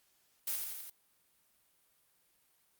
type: noise with echo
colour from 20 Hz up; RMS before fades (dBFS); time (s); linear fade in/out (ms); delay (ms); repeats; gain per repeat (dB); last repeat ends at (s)
blue; -35; 0.47-0.56; 5; 85; 4; -3; 0.9
effects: white hiss -72 dBFS RMS until 2.79 s + Opus 48 kbps